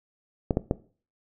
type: clicks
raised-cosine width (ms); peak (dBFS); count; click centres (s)
2; -9; 3; 0.508 / 0.571 / 0.711
effects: noise-tail reverb RT60 0.4 s tail -18 dB re dry